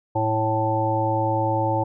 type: harmonic tone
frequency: 110 Hz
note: A2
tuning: in tune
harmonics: 1 / 3 / 5 / 7 / 8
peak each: -25 / -27 / -26 / -28 / -24 dBFS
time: 0.15-1.84 s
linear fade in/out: 10 ms
effects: none